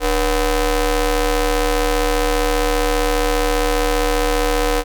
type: ring-modulated tone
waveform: sawtooth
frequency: 259.5 Hz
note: C4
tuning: 14 cents flat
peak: -8 dBFS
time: 0-4.84 s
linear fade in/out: 50 ms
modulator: 222 Hz
effects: none